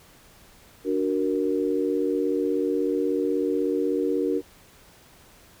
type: chord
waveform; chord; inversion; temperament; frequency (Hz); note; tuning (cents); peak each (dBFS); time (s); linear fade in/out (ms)
sine; D augmented; none; equal; 293.7 / 370 / 466.2; D4 / F#4 / A#4; 0 / 0 / 0; -26; 0.84-4.42; 50
effects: pink hiss -53 dBFS RMS until 5.6 s